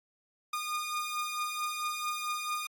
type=beating tone pair; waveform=sawtooth; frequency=1217 / 1221.5 Hz; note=D#6 / D#6; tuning=-39 / -32 cents; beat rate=4.5 Hz; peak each=-35 / -30 dBFS; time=0.53-2.67 s; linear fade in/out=5 ms; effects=AAC 64 kbps